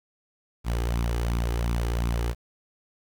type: tone with flanger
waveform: sawtooth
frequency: 58.27 Hz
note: A#1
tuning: in tune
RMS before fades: -26 dBFS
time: 0.64-2.35 s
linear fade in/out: 50 ms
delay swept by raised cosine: 0.8 to 2.5 ms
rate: 2.8 Hz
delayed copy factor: +0.55
effects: 9-bit